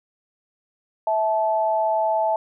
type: tone pair together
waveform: sine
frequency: 653 / 869.4 Hz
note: E5 / A5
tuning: -17 / -21 cents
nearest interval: perfect fourth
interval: 496 cents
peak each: -21 dBFS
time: 1.07-2.36 s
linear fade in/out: 2 ms
effects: none